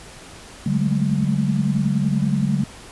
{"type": "tone cluster", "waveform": "sine", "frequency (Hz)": [144.5, 188.6, 207.7, 218.4], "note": ["D3", "F#3", "G#3", "A3"], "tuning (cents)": [-28, 33, 0, -13], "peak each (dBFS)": [-21, -22, -23, -26], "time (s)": [0.66, 2.64], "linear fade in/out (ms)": 5, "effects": ["pink hiss -41 dBFS RMS until 2.91 s", "resampled to 24000 Hz"]}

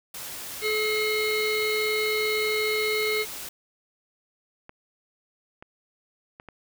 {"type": "noise", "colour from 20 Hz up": "white", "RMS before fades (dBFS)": -37, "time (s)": [0.14, 3.49], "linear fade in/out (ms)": 5}
{"type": "harmonic tone", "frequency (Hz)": 429.3, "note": "A4", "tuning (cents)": -43, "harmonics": [1, 3, 5, 7, 9, 10], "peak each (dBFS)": [-26, -37, -27, -39, -36, -34], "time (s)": [0.61, 3.26], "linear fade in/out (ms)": 50}
{"type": "clicks", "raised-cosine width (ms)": 0.5, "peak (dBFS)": -28, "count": 4, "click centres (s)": [4.694, 5.625, 6.399, 6.487]}
{"effects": []}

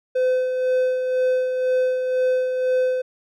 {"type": "tone with tremolo", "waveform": "triangle", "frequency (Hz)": 510, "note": "C5", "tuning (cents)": -44, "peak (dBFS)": -14, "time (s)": [0.15, 3.02], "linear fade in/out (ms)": 10, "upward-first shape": "sine", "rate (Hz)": 2, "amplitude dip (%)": 45, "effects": []}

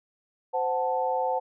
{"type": "chord", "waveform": "sine", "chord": "F# diminished", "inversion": "second", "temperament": "equal with one note detuned", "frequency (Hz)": [517.8, 740, 880], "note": ["C5", "F#5", "A5"], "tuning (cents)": [-18, 0, 0], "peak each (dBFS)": [-28, -29, -28], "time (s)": [0.53, 1.4], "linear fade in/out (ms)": 20, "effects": []}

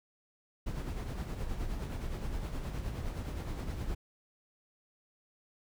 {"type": "noise with tremolo", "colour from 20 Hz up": "brown", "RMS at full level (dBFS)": -35, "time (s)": [0.66, 3.95], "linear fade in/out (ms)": 10, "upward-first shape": "sine", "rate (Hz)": 9.6, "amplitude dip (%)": 45, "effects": []}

